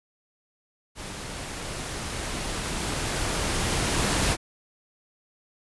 pink noise with level ramp, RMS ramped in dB -37 to -23 dBFS, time 0.95-4.37 s, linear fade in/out 50 ms, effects resampled to 24000 Hz

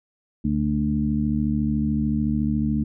harmonic tone with a mistuned harmonic, 73.8 Hz, D2, 9 cents sharp, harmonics 1 / 2 / 3 / 4, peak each -28 / -27 / -22 / -28 dBFS, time 0.44-2.84 s, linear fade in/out 10 ms, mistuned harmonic 1, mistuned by -24 cents, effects none

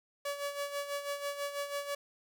sawtooth tone with tremolo, 570 Hz, C#5, 48 cents sharp, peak -29 dBFS, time 0.25-1.95 s, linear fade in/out 5 ms, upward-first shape sine, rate 6.1 Hz, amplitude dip 65%, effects none

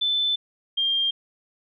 sine tone pair in turn, 3520 / 3198 Hz, A7 / G7, 0 / +34 cents, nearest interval major second, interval 166 cents, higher first, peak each -20 / -20 dBFS, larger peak neither, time 0.01-0.36 / 0.77-1.11 s, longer first, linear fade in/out 10 ms, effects none

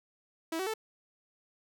sawtooth tone with pitch steps, 325.7 / 378.5 / 439.8 Hz, E4 / F#4 / A4, -21 / +39 / -1 cents, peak -28 dBFS, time 0.52-0.739 s, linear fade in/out 5 ms, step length 73 ms, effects none

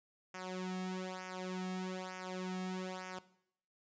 sawtooth tone with flanger, 185.1 Hz, F#3, 1 cent sharp, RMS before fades -41 dBFS, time 0.34-3.19 s, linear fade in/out 5 ms, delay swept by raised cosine 0.24 to 2.04 ms, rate 1.1 Hz, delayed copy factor -0.9, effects noise-tail reverb RT60 0.7 s tail -17 dB re dry + resampled to 16000 Hz

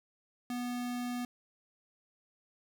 square tone, 244.9 Hz, B3, 14 cents flat, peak -35 dBFS, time 0.5-1.25 s, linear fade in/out 2 ms, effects 11-bit

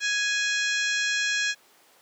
harmonic tone with a mistuned harmonic, 830.6 Hz, G#5, in tune, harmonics 2 / 3 / 4 / 5 / 6 / 7 / 8 / 9, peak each -26 / -30 / -32 / -34 / -36 / -37 / -38 / -39 dBFS, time 0-1.55 s, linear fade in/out 50 ms, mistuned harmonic 6, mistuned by +100 cents, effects pink hiss -57 dBFS RMS until 2.01 s + high-pass 400 Hz 12 dB/octave

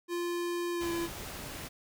square tone with pitch glide, 347.7 to 338.6 Hz, F4 to E4, -8 to +46 cents, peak -32 dBFS, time 0.08-1.09 s, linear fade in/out 50 ms, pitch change -46 cents, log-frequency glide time 0.73-0.92 s
pink noise, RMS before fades -42 dBFS, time 0.8-1.69 s, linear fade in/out 20 ms
effects none

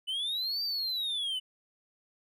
triangle linear two-way sweep, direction up then down, 2960 to 4699 to 2960 Hz, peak -29 dBFS, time 0.07-1.4 s, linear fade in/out 20 ms, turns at 0.63 s, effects none

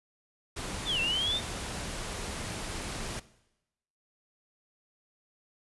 pink noise, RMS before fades -37 dBFS, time 0.56-3.2 s, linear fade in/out 10 ms
sine linear two-way sweep, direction down then up, 3700 to 2653 to 3700 Hz, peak -27 dBFS, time 0.85-1.41 s, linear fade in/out 50 ms, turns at 1 s
effects noise-tail reverb RT60 0.9 s tail -18 dB re dry + resampled to 24000 Hz

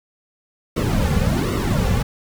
brown noise with flanger, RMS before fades -19 dBFS, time 0.76-2.03 s, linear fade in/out 10 ms, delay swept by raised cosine 1.2 to 3.2 ms, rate 1.3 Hz, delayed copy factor -0.95, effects none

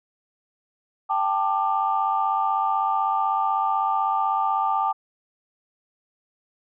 sine chord, G suspended second, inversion none, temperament equal with one note detuned, 784 / 880 / 1189 Hz, G5 / A5 / D6, 0 / 0 / +21 cents, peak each -24 dBFS, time 1.09-4.93 s, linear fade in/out 20 ms, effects tanh soft clip ceiling -10 dBFS

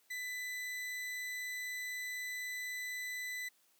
40% pulse tone, 1996 Hz, B6, 18 cents sharp, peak -38 dBFS, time 0.1-3.49 s, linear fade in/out 10 ms, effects white hiss -71 dBFS RMS until 3.79 s + high-pass 200 Hz 12 dB/octave

